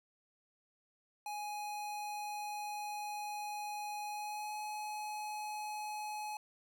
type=tone with pitch glide; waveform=square; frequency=834 to 845.6 Hz; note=G#5 to G#5; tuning=+7 to +31 cents; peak=-40 dBFS; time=1.26-6.37 s; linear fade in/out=2 ms; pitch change=+24 cents; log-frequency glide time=4.05-4.57 s; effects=none